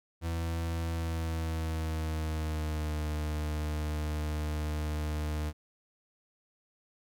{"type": "tone with pitch glide", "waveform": "40% pulse", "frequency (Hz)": [83, 76.11], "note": ["E2", "D#2"], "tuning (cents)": [12, -38], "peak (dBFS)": -30, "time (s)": [0.21, 5.53], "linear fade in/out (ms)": 50, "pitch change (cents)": -150, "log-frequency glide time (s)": [0.83, 3.02], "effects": []}